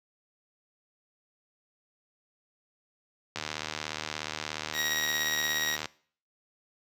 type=click train; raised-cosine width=0.2 ms; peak=-15 dBFS; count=193; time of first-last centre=3.36-5.857 s; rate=76.9 Hz
type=tone with tremolo; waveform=20% pulse; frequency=1896 Hz; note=A#6; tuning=29 cents sharp; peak=-22 dBFS; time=4.73-5.78 s; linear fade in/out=50 ms; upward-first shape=sine; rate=17 Hz; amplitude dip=30%
effects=noise-tail reverb RT60 0.5 s tail -21 dB re dry + high-pass 80 Hz 12 dB/octave